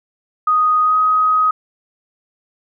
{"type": "tone with pitch glide", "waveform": "sine", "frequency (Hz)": [1244.5, 1259], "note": ["D#6", "D#6"], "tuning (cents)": [0, 20], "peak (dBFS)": -11, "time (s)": [0.47, 1.51], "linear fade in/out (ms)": 5, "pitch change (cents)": 20, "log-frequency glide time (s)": [0.83, 0.96], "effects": []}